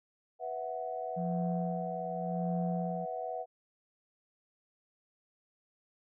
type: chord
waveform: sine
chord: B suspended fourth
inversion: none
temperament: just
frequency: 493.9 / 658.5 / 740.8 Hz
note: B4 / E5 / F#5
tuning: 0 / -2 / +2 cents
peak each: -41 / -39 / -38 dBFS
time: 0.39-3.46 s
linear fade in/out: 50 ms
type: tone with tremolo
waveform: sine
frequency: 174.61 Hz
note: F3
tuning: in tune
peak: -30 dBFS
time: 1.16-3.06 s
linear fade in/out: 20 ms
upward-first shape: sine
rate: 0.87 Hz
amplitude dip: 75%
effects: tanh soft clip ceiling -20 dBFS